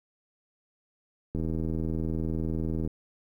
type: click train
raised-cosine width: 3 ms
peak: -19 dBFS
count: 123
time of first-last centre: 1.35-2.875 s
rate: 80 Hz
effects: 10-bit